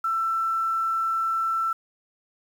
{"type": "tone with quantisation", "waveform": "sine", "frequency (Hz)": 1335, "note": "E6", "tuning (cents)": 22, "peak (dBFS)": -22, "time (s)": [0.04, 1.73], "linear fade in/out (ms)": 5, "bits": 8, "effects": []}